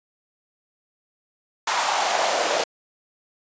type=noise with high-pass filter sweep; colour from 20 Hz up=pink; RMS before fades=-22 dBFS; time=1.67-2.64 s; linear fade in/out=5 ms; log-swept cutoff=950 to 530 Hz; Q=3; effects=resampled to 16000 Hz